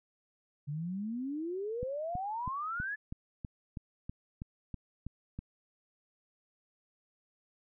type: exponential sweep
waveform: sine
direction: up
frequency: 140 to 1745 Hz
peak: -34 dBFS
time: 0.67-2.96 s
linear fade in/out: 20 ms
type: click train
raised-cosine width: 5 ms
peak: -27 dBFS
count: 12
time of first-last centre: 1.83-5.39 s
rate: 3.09 Hz
effects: none